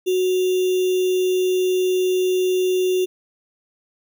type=tone with sample-and-hold; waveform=sine; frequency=368.8 Hz; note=F#4; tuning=6 cents flat; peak=-16 dBFS; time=0.06-3.06 s; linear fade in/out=20 ms; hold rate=3150 Hz; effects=none